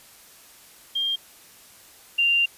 sine tone pair in turn, 3202 / 2783 Hz, G7 / F7, +36 / -7 cents, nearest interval major second, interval 243 cents, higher first, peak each -22 / -17 dBFS, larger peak second, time 0.95-1.16 / 2.18-2.46 s, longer second, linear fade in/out 10 ms, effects white hiss -50 dBFS RMS until 2.57 s + resampled to 32000 Hz

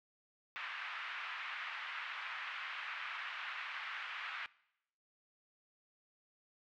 pink band-pass noise, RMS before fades -44 dBFS, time 0.56-4.46 s, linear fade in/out 0 ms, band 1200 to 2800 Hz, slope 24 dB/octave, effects noise-tail reverb RT60 0.8 s tail -22 dB re dry

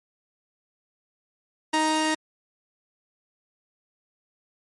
sawtooth tone pair together, 312.4 / 936 Hz, D#4 / A#5, +7 / +7 cents, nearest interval octave + perfect fifth, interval 1900 cents, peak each -20 dBFS, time 1.73-2.15 s, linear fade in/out 10 ms, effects MP3 48 kbps

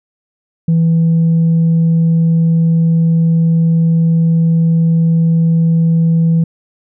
sine tone, 164.81 Hz, E3, in tune, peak -6 dBFS, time 0.68-6.44 s, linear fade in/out 5 ms, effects tanh soft clip ceiling -6 dBFS

